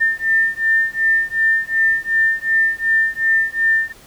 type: beating tone pair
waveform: sine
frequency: 1798 / 1800.7 Hz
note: A6 / A6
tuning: +37 / +40 cents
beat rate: 2.7 Hz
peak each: -17 dBFS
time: 0-3.93 s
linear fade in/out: 20 ms
effects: pink hiss -45 dBFS RMS until 4.06 s